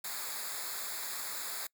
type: noise with comb filter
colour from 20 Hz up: white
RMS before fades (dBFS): -39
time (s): 0.04-1.67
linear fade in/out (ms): 5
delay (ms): 0.34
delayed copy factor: -0.85
effects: noise-tail reverb RT60 0.1 s tail -24 dB re dry